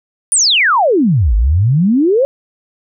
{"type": "exponential two-way sweep", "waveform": "sine", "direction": "down then up", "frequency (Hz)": [9956, 49.13, 568], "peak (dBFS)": -8, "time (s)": [0.32, 2.25], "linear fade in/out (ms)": 0, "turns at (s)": 1.35, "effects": []}